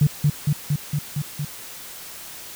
sine tone with echo, 146.83 Hz, D3, in tune, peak -11 dBFS, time 0.01-0.07 s, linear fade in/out 5 ms, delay 230 ms, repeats 6, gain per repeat -2 dB, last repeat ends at 1.45 s, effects tanh soft clip ceiling -8 dBFS + white hiss -38 dBFS RMS until 2.55 s

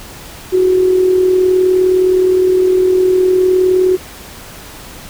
sine tone with amplitude modulation, 370 Hz, F#4, in tune, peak -6 dBFS, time 0.52-3.97 s, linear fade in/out 20 ms, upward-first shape sine, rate 39.5 Hz, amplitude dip 40%, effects pink hiss -33 dBFS RMS until 5.09 s

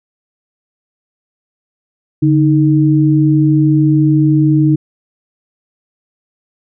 sine tone pair together, 144.84 / 311.2 Hz, D3 / D#4, -24 / 0 cents, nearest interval octave + minor second, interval 1324 cents, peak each -10 dBFS, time 2.22-4.76 s, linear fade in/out 10 ms, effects none

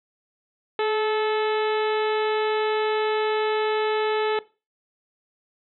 harmonic tone with a mistuned harmonic, 434.3 Hz, A4, 23 cents flat, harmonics 1 / 2 / 3 / 4 / 5 / 6 / 7 / 8 / 9, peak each -22 / -28 / -32 / -34 / -36 / -38 / -39 / -40 / -41 dBFS, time 0.79-4.39 s, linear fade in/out 2 ms, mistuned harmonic 1, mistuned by -25 cents, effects noise-tail reverb RT60 0.3 s tail -18 dB re dry

